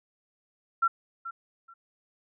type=tone with echo; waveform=sine; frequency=1359 Hz; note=F6; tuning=48 cents flat; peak=-20 dBFS; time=0.82-0.88 s; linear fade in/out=10 ms; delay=430 ms; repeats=2; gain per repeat=-14 dB; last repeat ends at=1.74 s; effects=none